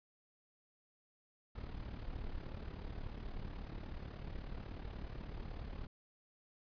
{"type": "noise with amplitude modulation", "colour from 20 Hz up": "brown", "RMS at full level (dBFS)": -42, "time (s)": [1.55, 5.87], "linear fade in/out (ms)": 10, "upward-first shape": "sine", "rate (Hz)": 36.4, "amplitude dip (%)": 65, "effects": ["resampled to 11025 Hz"]}